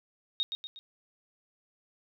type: tone with echo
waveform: sine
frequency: 3729 Hz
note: A#7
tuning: in tune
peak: -26 dBFS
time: 0.4-0.43 s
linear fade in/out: 0 ms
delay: 120 ms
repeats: 3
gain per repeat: -6 dB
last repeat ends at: 0.79 s
effects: none